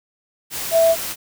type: tone in noise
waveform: sine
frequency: 659.3 Hz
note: E5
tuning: in tune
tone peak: -11 dBFS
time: 0.71-0.96 s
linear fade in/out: 50 ms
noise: white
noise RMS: -27 dBFS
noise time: 0.5-1.16 s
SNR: +13 dB
effects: none